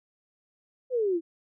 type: exponential sweep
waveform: sine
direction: down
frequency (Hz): 526 to 320.4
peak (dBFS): -23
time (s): 0.9-1.21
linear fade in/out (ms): 50
effects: none